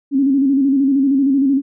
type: tone with vibrato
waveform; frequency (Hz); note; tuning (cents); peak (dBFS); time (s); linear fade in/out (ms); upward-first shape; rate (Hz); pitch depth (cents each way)
sine; 273.3; C#4; -24; -11; 0.11-1.62; 50; square; 13; 56
effects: none